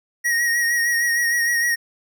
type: tone with vibrato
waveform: square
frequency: 1885 Hz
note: A#6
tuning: 19 cents sharp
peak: -18 dBFS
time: 0.24-1.76 s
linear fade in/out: 20 ms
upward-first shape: sine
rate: 6.5 Hz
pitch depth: 33 cents each way
effects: none